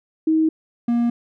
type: tone pair in turn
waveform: sine / triangle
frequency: 317.2 / 236.8 Hz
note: D#4 / A#3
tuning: +33 / +27 cents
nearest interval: perfect fourth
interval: 506 cents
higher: first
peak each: -14 dBFS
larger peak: neither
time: 0.27-0.49 / 0.88-1.1 s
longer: neither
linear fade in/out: 5 ms
effects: none